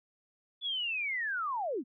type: linear sweep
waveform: sine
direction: down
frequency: 3469 to 207.7 Hz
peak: -31 dBFS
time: 0.61-1.84 s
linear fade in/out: 50 ms
effects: none